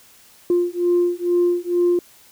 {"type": "beating tone pair", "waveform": "sine", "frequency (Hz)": [350, 352.2], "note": ["F4", "F4"], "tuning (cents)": [4, 15], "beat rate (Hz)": 2.2, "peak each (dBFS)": [-18, -18], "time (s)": [0.5, 1.99], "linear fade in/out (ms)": 2, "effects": ["tanh soft clip ceiling -10 dBFS", "white hiss -50 dBFS RMS until 2.31 s"]}